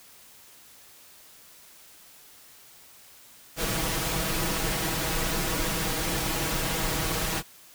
pink noise with comb filter, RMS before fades -28 dBFS, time 3.56-7.43 s, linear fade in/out 50 ms, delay 6.2 ms, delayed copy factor +0.7, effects white hiss -52 dBFS RMS until 7.74 s

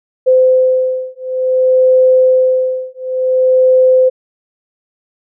sine beating tone pair, 514 / 514.56 Hz, C5 / C5, -31 / -29 cents, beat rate 0.56 Hz, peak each -11 dBFS, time 0.26-4.1 s, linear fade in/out 20 ms, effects none

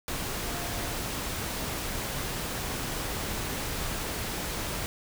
sine tone in noise, 698 Hz, F5, 1 cent flat, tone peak -43 dBFS, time 0.45-0.95 s, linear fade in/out 0 ms, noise pink, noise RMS -33 dBFS, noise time 0.08-4.86 s, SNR -13 dB, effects none

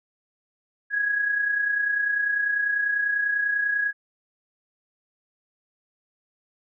sine tone with amplitude modulation, 1661.2 Hz, G#6, in tune, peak -19 dBFS, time 0.9-3.93 s, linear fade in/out 50 ms, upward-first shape sine, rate 30.1 Hz, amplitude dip 50%, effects none

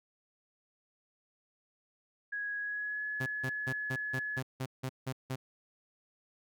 sine tone with pitch glide, 1662 to 1701.8 Hz, G#6 to G#6, +1 to +42 cents, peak -34 dBFS, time 2.32-4.4 s, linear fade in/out 10 ms, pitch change +41 cents, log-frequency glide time 2.59-3.04 s
sawtooth tone bursts, 130.7 Hz, C3, 1 cent flat, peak -30 dBFS, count 10, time 3.2-5.36 s, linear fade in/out 10 ms, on 63 ms, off 170 ms
effects none

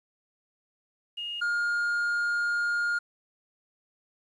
sine / triangle tone pair in turn, 2853 / 1417.5 Hz, F7 / F6, +36 / +25 cents, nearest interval octave, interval 1211 cents, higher first, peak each -32 / -23 dBFS, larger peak second, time 1.17-1.41 / 1.41-2.99 s, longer second, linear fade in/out 10 ms, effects resampled to 24000 Hz + 10-bit

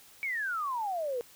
sine exponential sweep, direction down, 2293 to 466.6 Hz, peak -30 dBFS, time 0.23-1.21 s, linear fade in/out 0 ms, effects white hiss -56 dBFS RMS until 1.35 s

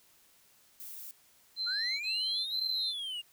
violet noise, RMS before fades -45 dBFS, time 0.8-1.11 s, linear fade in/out 0 ms
sine tone bursts, 4099 Hz, C8, 36 cents flat, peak -31 dBFS, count 3, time 1.56-2.938 s, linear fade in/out 50 ms, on 440 ms, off 29 ms
triangle linear two-way sweep, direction up then down, 1364 to 4200 to 2787 Hz, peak -34 dBFS, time 1.66-3.22 s, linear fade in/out 20 ms, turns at 2.64 s
effects white hiss -64 dBFS RMS until 3.32 s

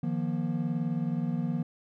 triangle chord, Eb suspended second, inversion none, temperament equal with one note detuned, 155.56 / 174.61 / 237 Hz, Eb3 / F3 / Bb3, 0 / 0 / +29 cents, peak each -30 dBFS, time 0.03-1.63 s, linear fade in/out 5 ms, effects none

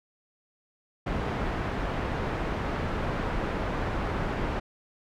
pink low-pass noise, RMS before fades -30 dBFS, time 1.06-4.6 s, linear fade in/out 10 ms, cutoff 1700 Hz, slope 12 dB/octave, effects none

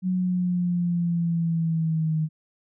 sine linear sweep, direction down, 185 to 155.56 Hz, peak -21 dBFS, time 0.02-2.29 s, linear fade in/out 50 ms, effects none

